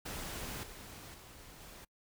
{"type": "noise with level steps", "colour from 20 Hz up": "pink", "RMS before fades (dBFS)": [-42, -50, -54, -52], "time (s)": [0.05, 1.85], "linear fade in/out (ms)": 10, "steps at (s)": [0.63, 1.14, 1.6], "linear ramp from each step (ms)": 5, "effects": ["noise-tail reverb RT60 0.1 s tail -26 dB re dry"]}